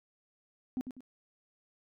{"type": "tone with echo", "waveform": "sine", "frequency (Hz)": 255.5, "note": "C4", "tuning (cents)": -41, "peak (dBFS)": -29, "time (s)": [0.77, 0.81], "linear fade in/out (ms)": 0, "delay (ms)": 98, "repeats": 2, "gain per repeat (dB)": -9, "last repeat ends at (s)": 1.006, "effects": ["tanh soft clip ceiling -28 dBFS"]}